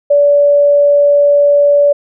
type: tone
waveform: sine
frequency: 576 Hz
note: D5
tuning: 34 cents flat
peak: -5 dBFS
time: 0.1-1.93 s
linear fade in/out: 10 ms
effects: none